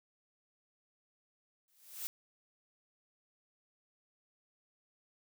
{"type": "noise with exponential growth", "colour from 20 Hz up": "blue", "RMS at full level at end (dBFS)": -37, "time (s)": [1.68, 2.07], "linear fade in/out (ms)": 0, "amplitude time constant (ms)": 84, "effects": []}